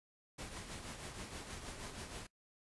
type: noise with tremolo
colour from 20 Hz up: pink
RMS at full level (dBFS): -45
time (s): 0.38-2.27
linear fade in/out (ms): 10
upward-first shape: triangle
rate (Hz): 6.3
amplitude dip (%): 55
effects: noise-tail reverb RT60 0.1 s tail -21 dB re dry + resampled to 24000 Hz